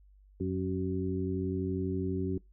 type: harmonic tone with a mistuned harmonic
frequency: 92 Hz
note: F#2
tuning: 9 cents flat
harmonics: 1 / 2 / 3 / 4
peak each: -35 / -35 / -35 / -35 dBFS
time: 0.4-2.38 s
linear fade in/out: 5 ms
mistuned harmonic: 4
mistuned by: +41 cents
effects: noise-tail reverb RT60 0.2 s tail -24 dB re dry + added 49 Hz sine -56 dBFS peak until 2.52 s